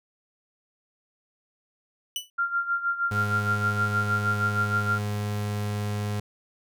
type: tone with exponential decay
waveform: sawtooth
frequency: 2971 Hz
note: F#7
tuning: 6 cents sharp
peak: -21 dBFS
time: 2.16-2.3 s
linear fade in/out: 1 ms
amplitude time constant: 30 ms
type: tone with tremolo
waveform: sine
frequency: 1389 Hz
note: F6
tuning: 10 cents flat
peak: -21 dBFS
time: 2.38-4.99 s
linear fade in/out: 10 ms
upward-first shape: sine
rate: 6.4 Hz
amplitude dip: 75%
type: tone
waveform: 35% pulse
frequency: 103.83 Hz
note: G#2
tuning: in tune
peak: -25 dBFS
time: 3.11-6.2 s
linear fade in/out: 5 ms
effects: none